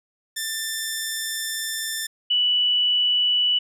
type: tone pair in turn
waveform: 10% pulse / sine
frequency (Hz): 1779 / 2959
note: A6 / F#7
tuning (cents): +19 / -1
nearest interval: major sixth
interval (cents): 880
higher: second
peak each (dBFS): -17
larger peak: neither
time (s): 0.36-2.07 / 2.3-3.59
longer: first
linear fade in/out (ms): 10
effects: none